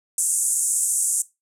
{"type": "band-pass noise", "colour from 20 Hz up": "white", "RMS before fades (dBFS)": -22, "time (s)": [0.18, 1.22], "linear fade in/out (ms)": 2, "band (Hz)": [7200, 10000], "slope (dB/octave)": 48, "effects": ["noise-tail reverb RT60 0.2 s tail -17 dB re dry"]}